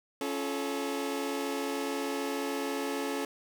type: chord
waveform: sawtooth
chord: Db augmented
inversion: none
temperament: just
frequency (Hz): 277.2 / 346.5 / 433.1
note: Db4 / F4 / A4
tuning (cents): 0 / -14 / -27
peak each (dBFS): -30 / -36 / -31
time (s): 0.21-3.25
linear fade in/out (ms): 2
effects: none